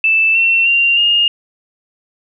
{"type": "tone with pitch steps", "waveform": "sine", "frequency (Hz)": [2642, 2705, 2770, 2837], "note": ["E7", "E7", "F7", "F7"], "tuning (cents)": [3, 44, -15, 27], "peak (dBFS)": -9, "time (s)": [0.04, 1.28], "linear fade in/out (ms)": 2, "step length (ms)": 310, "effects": []}